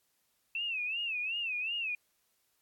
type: tone with vibrato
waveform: sine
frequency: 2637 Hz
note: E7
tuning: in tune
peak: -32 dBFS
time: 0.55-1.95 s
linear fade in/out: 2 ms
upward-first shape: sine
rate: 2.7 Hz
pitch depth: 140 cents each way
effects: white hiss -75 dBFS RMS until 2.61 s + AAC 64 kbps